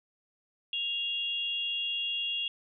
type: tone pair together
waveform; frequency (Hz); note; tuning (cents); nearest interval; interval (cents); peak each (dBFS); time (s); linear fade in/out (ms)
sine; 2796 / 3325; F7 / G#7; +1 / +1; minor third; 300; -32 / -33; 0.73-2.48; 2
effects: none